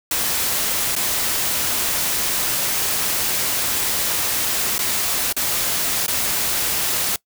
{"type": "noise with dropouts", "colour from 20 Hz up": "white", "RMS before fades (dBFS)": -21, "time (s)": [0.11, 7.16], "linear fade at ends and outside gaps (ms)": 2, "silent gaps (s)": [[0.953, 0.963], [4.781, 4.79], [5.326, 5.365], [6.064, 6.08]], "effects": ["noise-tail reverb RT60 0.1 s tail -22 dB re dry"]}